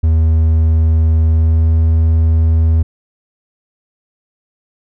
triangle tone with pitch glide, 80.1 to 80.8 Hz, E2 to E2, -49 to -34 cents, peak -6 dBFS, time 0.03-2.83 s, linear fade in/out 10 ms, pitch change +15 cents, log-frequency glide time 1.27-1.68 s, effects none

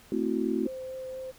sine chord, F# half-diminished seventh, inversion first, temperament equal with one note detuned, 221 / 261.6 / 329.6 / 370 Hz, A3 / C4 / E4 / F#4, +8 / 0 / 0 / 0 cents, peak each -31 dBFS, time 0.12-0.67 s, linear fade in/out 2 ms
sine tone with vibrato, 520 Hz, C5, 11 cents flat, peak -35 dBFS, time 0.65-1.32 s, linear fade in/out 20 ms, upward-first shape triangle, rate 4.1 Hz, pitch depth 10 cents each way
effects pink hiss -55 dBFS RMS until 1.38 s

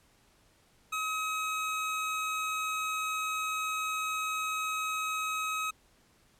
25% pulse tone, 1273 Hz, D#6, 39 cents sharp, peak -27 dBFS, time 0.92-5.71 s, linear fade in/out 10 ms, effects pink hiss -65 dBFS RMS until 6.39 s + low-pass 12000 Hz 12 dB/octave

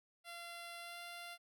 10% pulse tone with pitch glide, 687 to 693.4 Hz, F5 to F5, -29 to -13 cents, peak -39 dBFS, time 0.24-1.38 s, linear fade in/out 50 ms, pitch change +16 cents, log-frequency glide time 0.79-0.99 s, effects none

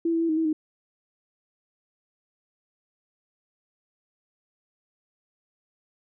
sine tone with pitch steps, 333.4 / 329.6 / 331.8 / 313.7 / 323.6 / 310.2 Hz, E4 / E4 / E4 / D#4 / E4 / D#4, +20 / 0 / +11 / +14 / -32 / -5 cents, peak -21 dBFS, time 0.05-0.53 s, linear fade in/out 5 ms, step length 80 ms, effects none

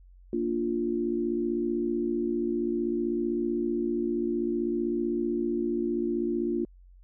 sine chord, Bb major, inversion none, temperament equal, 233.1 / 293.7 / 349.2 Hz, Bb3 / D4 / F4, 0 / 0 / 0 cents, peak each -31 / -32 / -28 dBFS, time 0.33-6.65 s, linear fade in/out 2 ms, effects added 45 Hz sine -50 dBFS peak until 7.03 s

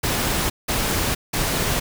pink noise bursts, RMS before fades -22 dBFS, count 3, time 0.03-1.8 s, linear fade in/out 10 ms, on 470 ms, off 180 ms, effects none

